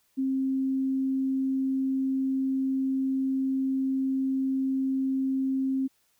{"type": "tone", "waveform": "sine", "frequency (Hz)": 266, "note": "C4", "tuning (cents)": 29, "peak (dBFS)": -24, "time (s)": [0.17, 5.88], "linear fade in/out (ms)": 20, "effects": ["white hiss -69 dBFS RMS until 6.19 s"]}